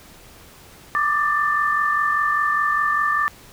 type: tone cluster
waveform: sine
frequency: 1174 / 1219 / 1777 Hz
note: D6 / D#6 / A6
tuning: -1 / -36 / +17 cents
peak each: -20 / -26 / -21 dBFS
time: 0.95-3.28 s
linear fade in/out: 0 ms
effects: pink hiss -46 dBFS RMS until 3.52 s

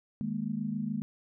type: chord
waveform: sine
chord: D# suspended fourth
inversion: none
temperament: equal with one note detuned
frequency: 155.56 / 207.7 / 234.7 Hz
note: D#3 / G#3 / A#3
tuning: 0 / 0 / +12 cents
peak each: -38 / -33 / -35 dBFS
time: 0.21-1.02 s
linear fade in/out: 0 ms
effects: none

